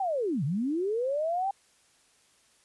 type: linear two-way sweep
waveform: sine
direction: down then up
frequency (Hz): 802 to 126.7 to 802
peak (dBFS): -26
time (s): 0-1.51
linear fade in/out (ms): 5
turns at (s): 0.44
effects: white hiss -64 dBFS RMS until 2.64 s + resampled to 24000 Hz